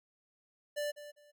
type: tone with echo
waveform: square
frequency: 588 Hz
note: D5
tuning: 2 cents sharp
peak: -34 dBFS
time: 0.76-0.92 s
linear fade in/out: 20 ms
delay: 200 ms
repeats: 2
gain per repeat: -13 dB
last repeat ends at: 1.32 s
effects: none